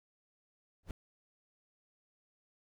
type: noise with exponential growth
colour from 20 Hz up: brown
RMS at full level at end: -37 dBFS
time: 0.83-0.91 s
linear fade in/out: 1 ms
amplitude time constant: 16 ms
effects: none